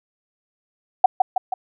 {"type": "tone with echo", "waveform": "sine", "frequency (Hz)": 751, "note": "F#5", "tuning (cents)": 26, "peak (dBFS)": -5, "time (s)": [1.04, 1.06], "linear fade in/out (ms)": 5, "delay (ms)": 160, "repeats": 3, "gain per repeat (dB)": -5, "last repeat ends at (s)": 1.54, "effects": []}